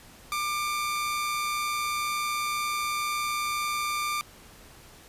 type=tone pair together; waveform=sawtooth; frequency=1194 / 2266 Hz; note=D6 / C#7; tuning=+28 / +37 cents; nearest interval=major seventh; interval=1109 cents; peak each=-24 / -33 dBFS; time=0.32-4.21 s; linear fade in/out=0 ms; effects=pink hiss -51 dBFS RMS until 5.08 s + resampled to 32000 Hz